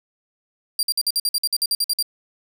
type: tone bursts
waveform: sawtooth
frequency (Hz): 4743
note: D8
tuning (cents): +16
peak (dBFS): -15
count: 14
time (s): 0.79-2.026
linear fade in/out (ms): 2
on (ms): 40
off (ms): 52
effects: none